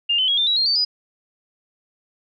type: tone with pitch steps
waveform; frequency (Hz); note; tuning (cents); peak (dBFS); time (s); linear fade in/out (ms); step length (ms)
sine; 2811 / 3048 / 3304 / 3583 / 3885 / 4212 / 4566 / 4951; F7 / G7 / G#7 / A7 / B7 / C8 / D8 / D#8; +11 / -49 / -10 / +31 / -29 / +11 / -50 / -9; -16; 0.09-0.85; 10; 95
effects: none